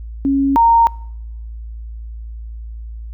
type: tone pair in turn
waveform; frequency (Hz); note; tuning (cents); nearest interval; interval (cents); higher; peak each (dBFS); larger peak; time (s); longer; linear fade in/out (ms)
sine; 274.9 / 924.6; C#4 / A#5; -14 / -14; octave + major sixth; 2100; second; -12 / -8; second; 0.25-0.56 / 0.56-0.87; neither; 0
effects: noise-tail reverb RT60 0.8 s tail -25 dB re dry + added 56 Hz sine -27 dBFS peak until 3.13 s

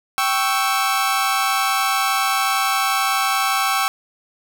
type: chord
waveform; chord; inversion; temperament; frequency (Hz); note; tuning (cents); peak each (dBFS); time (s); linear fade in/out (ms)
sawtooth; C# diminished; second; equal with one note detuned; 780.8 / 1108.7 / 1318.5; G5 / C#6 / E6; -7 / 0 / 0; -18; 0.18-3.88; 0
effects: none

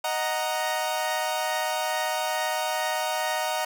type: chord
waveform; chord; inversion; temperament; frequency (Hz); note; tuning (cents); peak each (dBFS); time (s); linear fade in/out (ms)
sawtooth; D# minor; none; equal; 622.3 / 740 / 932.3; D#5 / F#5 / A#5; 0 / 0 / 0; -26; 0.04-3.65; 5
effects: none

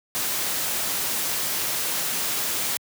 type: noise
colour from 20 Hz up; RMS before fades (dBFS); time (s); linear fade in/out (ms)
white; -26; 0.15-2.77; 0
effects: high-pass 100 Hz 12 dB/octave

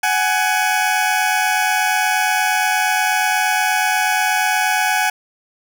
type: tone pair together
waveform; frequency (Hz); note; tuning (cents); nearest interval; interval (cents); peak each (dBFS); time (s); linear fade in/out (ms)
20% pulse; 748 / 836.4; F#5 / G#5; +19 / +12; major second; 193; -13; 0.03-5.1; 5
effects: none

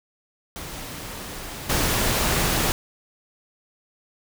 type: noise with level steps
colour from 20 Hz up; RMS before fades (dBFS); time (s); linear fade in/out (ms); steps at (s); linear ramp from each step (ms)
pink; -35 / -22; 0.56-2.72; 0; 1.69; 10
effects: none

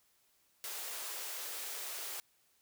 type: high-pass noise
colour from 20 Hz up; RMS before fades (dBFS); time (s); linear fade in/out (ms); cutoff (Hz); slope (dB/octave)
white; -42; 0.64-2.2; 0; 350; 48
effects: white hiss -72 dBFS RMS until 2.61 s

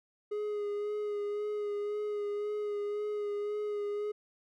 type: tone with vibrato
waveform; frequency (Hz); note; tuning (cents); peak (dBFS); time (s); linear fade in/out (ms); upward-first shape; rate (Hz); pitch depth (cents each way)
triangle; 415.3; G#4; 0; -30; 0.31-4.12; 10; sine; 1.9; 21
effects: none

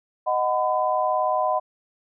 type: chord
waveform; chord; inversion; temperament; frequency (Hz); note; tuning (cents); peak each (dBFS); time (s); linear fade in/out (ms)
sine; B major; first; equal with one note detuned; 622.3 / 740 / 1007.9; D#5 / F#5 / B5; 0 / 0 / +35; -24; 0.26-1.6; 20
effects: none

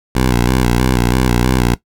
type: tone with vibrato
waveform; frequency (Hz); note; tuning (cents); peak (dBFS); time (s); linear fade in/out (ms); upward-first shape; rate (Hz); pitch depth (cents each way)
10% pulse; 61.74; B1; 0; -3; 0.15-1.75; 5; square; 3.1; 61
effects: noise-tail reverb RT60 0.1 s tail -17 dB re dry

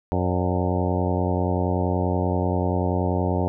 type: harmonic tone with a mistuned harmonic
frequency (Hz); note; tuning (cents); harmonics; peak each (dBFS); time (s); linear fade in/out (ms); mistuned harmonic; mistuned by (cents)
90.4; F#2; -40; 1 / 2 / 3 / 4 / 5 / 6 / 7 / 8 / 9 / 10; -24 / -27 / -29 / -30 / -31 / -32 / -32 / -33 / -34 / -34; 0.12-3.48; 0; 7; -72
effects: none

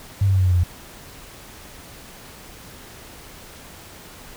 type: tone with pitch steps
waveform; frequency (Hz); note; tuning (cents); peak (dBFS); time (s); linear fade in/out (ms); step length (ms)
sine; 99 / 96.96 / 94.97 / 93.01 / 91.1 / 89.22 / 87.39; G2 / G2 / F#2 / F#2 / F#2 / F2 / F2; +18 / -18 / +46 / +10 / -26 / +38 / +2; -14; 0.21-0.637; 5; 61
effects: pink hiss -42 dBFS RMS until 4.36 s

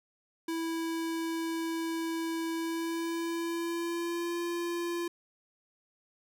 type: tone with pitch glide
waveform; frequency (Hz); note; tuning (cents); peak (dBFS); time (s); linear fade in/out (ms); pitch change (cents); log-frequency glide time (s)
square; 328.8 to 343.8; E4 to F4; -4 to -27; -32; 0.48-5.08; 5; +77; 2.54-4.4
effects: none

